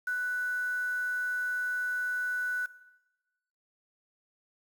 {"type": "tone with quantisation", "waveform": "sine", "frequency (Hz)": 1486, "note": "F#6", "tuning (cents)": 7, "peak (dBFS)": -28, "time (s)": [0.07, 2.66], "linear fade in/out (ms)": 5, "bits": 8, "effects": ["noise-tail reverb RT60 1.0 s tail -18 dB re dry"]}